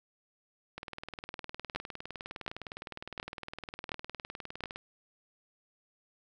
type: two click trains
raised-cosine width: 0.3 ms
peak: -17 / -24 dBFS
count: 5 / 79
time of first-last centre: 1.76-4.638 / 0.78-4.76 s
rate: 1.39 / 19.6 Hz
effects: none